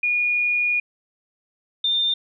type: tone pair in turn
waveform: sine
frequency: 2442 / 3606 Hz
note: D#7 / A7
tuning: -33 / +42 cents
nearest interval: perfect fifth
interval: 675 cents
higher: second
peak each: -18 dBFS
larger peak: neither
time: 0.03-0.8 / 1.84-2.14 s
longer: first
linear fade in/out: 5 ms
effects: none